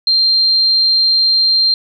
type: tone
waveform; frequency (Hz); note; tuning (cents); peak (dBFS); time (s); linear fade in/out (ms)
sine; 4173; C8; -5; -9; 0.07-1.74; 2
effects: none